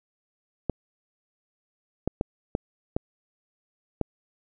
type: clicks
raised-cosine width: 2 ms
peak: -11 dBFS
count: 6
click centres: 0.697 / 2.076 / 2.211 / 2.551 / 2.965 / 4.013 s
effects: none